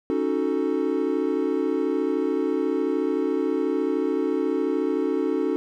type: chord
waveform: triangle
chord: D# half-diminished seventh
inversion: third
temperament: equal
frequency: 277.2 / 311.1 / 370 / 440 Hz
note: C#4 / D#4 / F#4 / A4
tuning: 0 / 0 / 0 / 0 cents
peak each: -25 dBFS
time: 0.1-5.56 s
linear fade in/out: 0 ms
effects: none